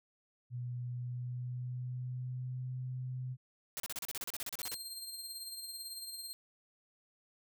sine tone with pitch glide, 122.7 to 127.47 Hz, B2 to C3, -11 to -45 cents, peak -37 dBFS, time 0.5-3.37 s, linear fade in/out 50 ms, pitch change +66 cents, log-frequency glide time 0.91-2.73 s
white noise bursts, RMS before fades -40 dBFS, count 16, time 3.77-4.744 s, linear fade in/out 0 ms, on 29 ms, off 34 ms
20% pulse tone with tremolo, 4186 Hz, C8, in tune, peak -35 dBFS, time 4.63-6.33 s, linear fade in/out 0 ms, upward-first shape sine, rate 18 Hz, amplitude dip 45%
effects none

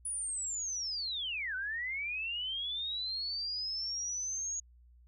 sine linear two-way sweep, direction down then up, 9910 to 1480 to 6700 Hz, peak -34 dBFS, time 0.05-4.6 s, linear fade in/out 5 ms, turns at 1.55 s, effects added 60 Hz sine -57 dBFS peak until 5.07 s

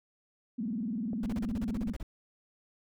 sine tone with vibrato, 222.5 Hz, A3, 20 cents sharp, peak -31 dBFS, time 0.58-1.93 s, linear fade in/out 10 ms, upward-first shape square, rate 20 Hz, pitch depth 190 cents each way
clicks, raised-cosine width 2 ms, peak -28 dBFS, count 2, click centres 1.132 / 1.816 s
brown noise bursts, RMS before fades -37 dBFS, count 13, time 1.23-2.029 s, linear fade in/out 2 ms, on 31 ms, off 33 ms
effects none

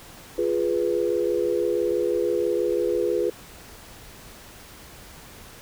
sine chord, F diminished, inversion none, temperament equal, 349.2 / 415.3 / 493.9 Hz, F4 / Ab4 / Cb5, 0 / 0 / 0 cents, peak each -25 dBFS, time 0.38-3.3 s, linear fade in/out 5 ms, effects pink hiss -45 dBFS RMS until 5.61 s

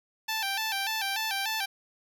10% pulse tone with vibrato, 830.6 Hz, G#5, in tune, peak -20 dBFS, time 0.28-1.66 s, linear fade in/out 10 ms, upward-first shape square, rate 3.4 Hz, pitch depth 98 cents each way, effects none

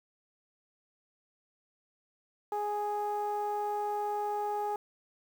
sawtooth tone with low-pass filter, 415.3 Hz, G#4, in tune, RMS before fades -33 dBFS, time 2.52-4.76 s, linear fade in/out 2 ms, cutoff 910 Hz, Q 4.6, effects 9-bit

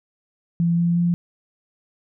sine tone with pitch steps, 169.8 / 171.38 / 172.97 Hz, F3 / F3 / F3, -48 / -32 / -16 cents, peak -16 dBFS, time 0.6-1.14 s, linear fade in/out 0 ms, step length 180 ms, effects none

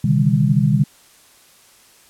sine tone cluster, 127.2 / 144 / 156.9 / 200.6 Hz, C3 / D3 / D#3 / G3, -48 / -34 / +15 / +40 cents, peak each -18 dBFS, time 0.04-0.84 s, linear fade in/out 5 ms, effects white hiss -50 dBFS RMS until 2.09 s + low-pass 12000 Hz 12 dB/octave

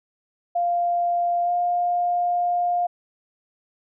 sine tone with pitch glide, 697 to 705.5 Hz, F5 to F5, -4 to +17 cents, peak -19 dBFS, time 0.55-2.87 s, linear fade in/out 10 ms, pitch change +21 cents, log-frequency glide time 1.44-1.5 s, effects none

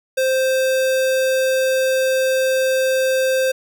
square tone, 523.3 Hz, C5, in tune, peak -16 dBFS, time 0.17-3.52 s, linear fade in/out 10 ms, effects none

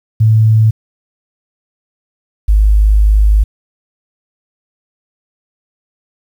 sine tone pair in turn, 110 / 51.91 Hz, A2 / G#1, 0 / 0 cents, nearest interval octave + minor second, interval 1300 cents, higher first, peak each -5 dBFS, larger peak neither, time 0.2-0.71 / 2.48-3.44 s, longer second, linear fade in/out 10 ms, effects 7-bit

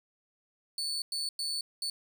35% pulse tone bursts at uneven times, 4462 Hz, C#8, 11 cents sharp, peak -30 dBFS, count 4, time 0.78-1.02 / 1.12-1.29 / 1.39-1.61 / 1.82-1.9 s, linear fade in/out 2 ms, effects 11-bit

